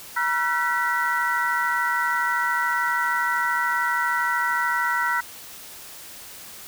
sine tone cluster, 958 / 1353 / 1506 / 1949 Hz, A#5 / E6 / F#6 / B6, +47 / +45 / +30 / -23 cents, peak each -26 dBFS, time 0.16-5.21 s, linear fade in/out 10 ms, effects white hiss -41 dBFS RMS until 6.67 s

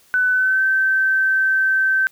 sine tone with pitch glide, 1500 to 1547.5 Hz, F#6 to G6, +23 to -23 cents, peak -14 dBFS, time 0.14-2.07 s, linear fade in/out 0 ms, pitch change +54 cents, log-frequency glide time 0.3-0.63 s, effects white hiss -54 dBFS RMS until 2.11 s

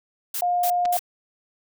blue noise bursts, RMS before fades -28 dBFS, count 3, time 0.34-0.993 s, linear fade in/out 5 ms, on 71 ms, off 220 ms
sine tone, 710 Hz, F5, 28 cents sharp, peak -19 dBFS, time 0.42-0.97 s, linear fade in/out 2 ms
clicks, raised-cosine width 0.2 ms, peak -17 dBFS, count 2, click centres 0.853 / 0.857 s
effects none

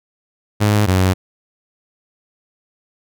sawtooth tone pair in turn, 104.6 / 93.4 Hz, G#2 / F#2, +13 / +17 cents, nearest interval major second, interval 196 cents, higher first, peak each -8 dBFS, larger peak neither, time 0.6-0.87 / 0.87-1.14 s, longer neither, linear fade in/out 20 ms, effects none

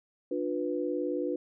sine chord, B diminished, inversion first, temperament just, 296.3 / 355.6 / 493.9 Hz, D4 / F4 / B4, +15 / +31 / 0 cents, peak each -33 dBFS, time 0.31-1.36 s, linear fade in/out 5 ms, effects none

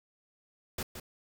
pink noise with echo, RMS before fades -35 dBFS, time 0.78-0.83 s, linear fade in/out 5 ms, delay 170 ms, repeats 1, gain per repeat -8 dB, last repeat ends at 1 s, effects none

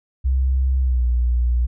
sine tone with pitch glide, 65.41 to 60.33 Hz, C2 to B1, 0 to -40 cents, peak -15 dBFS, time 0.24-1.67 s, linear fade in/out 20 ms, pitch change -140 cents, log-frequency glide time 0.8-1.05 s, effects none

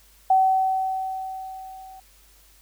sine tone with level ramp, 760 Hz, F#5, 46 cents sharp, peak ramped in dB -13 to -41 dBFS, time 0.3-2 s, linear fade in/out 5 ms, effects added 50 Hz sine -56 dBFS peak until 2.61 s + white hiss -56 dBFS RMS until 2.61 s

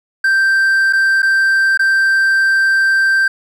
triangle tone with dropouts, 1568 Hz, G6, in tune, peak -8 dBFS, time 0.24-3.28 s, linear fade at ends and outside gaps 5 ms, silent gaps 0.927-0.932 / 1.221-1.228 / 1.775-1.793 s, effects none

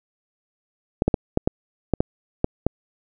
clicks, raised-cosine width 2 ms, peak -4 dBFS, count 9, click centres 1.021 / 1.08 / 1.142 / 1.374 / 1.475 / 1.937 / 2.005 / 2.444 / 2.666 s, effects none

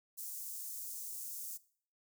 white high-pass noise, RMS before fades -44 dBFS, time 0.17-1.58 s, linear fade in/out 20 ms, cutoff 6500 Hz, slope 24 dB/octave, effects noise-tail reverb RT60 0.5 s tail -19 dB re dry

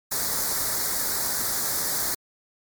white band-stop noise, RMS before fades -26 dBFS, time 0.11-2.15 s, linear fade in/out 10 ms, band 2000 to 4000 Hz, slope 48 dB/octave, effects MP3 96 kbps

